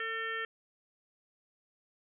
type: harmonic tone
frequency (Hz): 450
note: A4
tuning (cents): +39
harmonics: 1 / 3 / 4 / 5 / 6 / 7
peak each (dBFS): -42 / -40 / -36 / -45 / -48 / -46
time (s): 0-0.45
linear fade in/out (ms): 2
effects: none